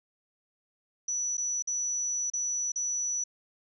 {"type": "tone with dropouts", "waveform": "sine", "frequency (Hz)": 5920, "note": "F#8", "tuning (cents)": 0, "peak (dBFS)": -28, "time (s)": [1.08, 3.24], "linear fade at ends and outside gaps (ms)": 5, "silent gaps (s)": [[1.371, 1.378], [1.624, 1.673], [2.301, 2.335], [2.72, 2.758]], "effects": []}